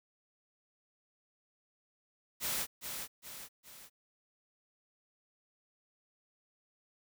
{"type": "noise with echo", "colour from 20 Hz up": "white", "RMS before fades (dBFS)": -35, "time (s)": [2.4, 2.67], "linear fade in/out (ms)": 50, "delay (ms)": 410, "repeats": 3, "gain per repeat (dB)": -6, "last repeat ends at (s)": 3.9, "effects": []}